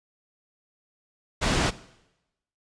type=low-pass noise; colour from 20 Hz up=pink; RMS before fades=-24 dBFS; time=1.41-1.71 s; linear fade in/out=20 ms; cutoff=6400 Hz; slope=12 dB/octave; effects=noise-tail reverb RT60 0.9 s tail -18 dB re dry + resampled to 22050 Hz